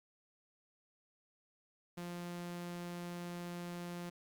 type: tone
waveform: sawtooth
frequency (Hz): 174.61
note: F3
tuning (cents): 0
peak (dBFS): -38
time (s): 1.97-4.1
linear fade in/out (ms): 10
effects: Opus 48 kbps